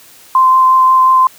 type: tone with vibrato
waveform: sine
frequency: 1039 Hz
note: C6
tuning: 12 cents flat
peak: -5 dBFS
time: 0.35-1.27 s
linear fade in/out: 2 ms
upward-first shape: sine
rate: 5.6 Hz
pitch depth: 9 cents each way
effects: white hiss -41 dBFS RMS until 1.38 s + high-pass 80 Hz 12 dB/octave